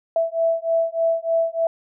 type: beating tone pair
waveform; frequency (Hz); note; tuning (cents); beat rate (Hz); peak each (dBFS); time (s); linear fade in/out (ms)
sine; 659 / 662.3; E5 / E5; -1 / +8; 3.3; -21; 0.16-1.67; 2
effects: none

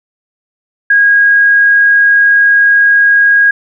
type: tone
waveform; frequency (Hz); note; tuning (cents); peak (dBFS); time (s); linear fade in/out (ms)
sine; 1639; G#6; -23; -4; 0.9-3.51; 5
effects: none

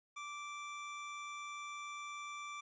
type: tone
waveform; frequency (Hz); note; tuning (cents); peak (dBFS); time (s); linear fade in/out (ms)
25% pulse; 1171; D6; -5; -40; 0.16-2.61; 10
effects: resampled to 16000 Hz + 13-bit

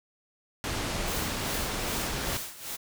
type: low-pass noise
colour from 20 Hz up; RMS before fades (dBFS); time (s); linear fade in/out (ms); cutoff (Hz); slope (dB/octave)
pink; -32; 0.64-2.37; 0; 8600; 12
type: noise with tremolo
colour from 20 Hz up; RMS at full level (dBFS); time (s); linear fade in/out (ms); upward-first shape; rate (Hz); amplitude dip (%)
white; -35; 1.06-2.77; 20; sine; 2.5; 75
effects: none

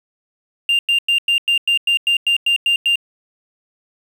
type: tone bursts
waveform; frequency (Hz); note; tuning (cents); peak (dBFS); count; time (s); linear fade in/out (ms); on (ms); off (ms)
triangle; 2793; F7; -1; -10; 12; 0.69-2.957; 2; 100; 97
effects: tanh soft clip ceiling -7 dBFS + 7-bit

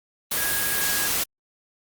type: tone in noise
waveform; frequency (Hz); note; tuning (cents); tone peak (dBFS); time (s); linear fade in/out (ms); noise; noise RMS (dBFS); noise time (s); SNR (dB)
sine; 1648; G#6; -14; -29; 0.37-1.08; 10; white; -24; 0.31-1.24; -8
effects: Opus 32 kbps

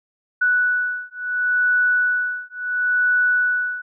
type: beating tone pair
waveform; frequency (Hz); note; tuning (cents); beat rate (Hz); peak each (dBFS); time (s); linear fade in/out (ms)
sine; 1479 / 1479.72; F#6 / F#6; -1 / 0; 0.72; -20; 0.41-3.82; 10
effects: none

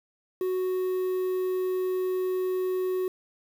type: tone with quantisation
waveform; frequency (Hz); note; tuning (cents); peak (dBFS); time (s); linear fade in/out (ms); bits
triangle; 370; F#4; 0; -23; 0.41-3.08; 2; 8
effects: none

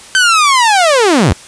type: linear sweep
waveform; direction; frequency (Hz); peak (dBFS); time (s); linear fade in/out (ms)
sawtooth; down; 1557 to 61.9; -3; 0.15-1.33; 0
effects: white hiss -35 dBFS RMS until 1.47 s + resampled to 22050 Hz

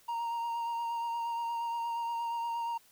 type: tone with vibrato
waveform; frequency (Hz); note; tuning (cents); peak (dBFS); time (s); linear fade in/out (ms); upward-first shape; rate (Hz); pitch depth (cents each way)
triangle; 932.3; A#5; 0; -30; 0.08-2.78; 10; sine; 8.5; 18
effects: white hiss -63 dBFS RMS until 2.91 s

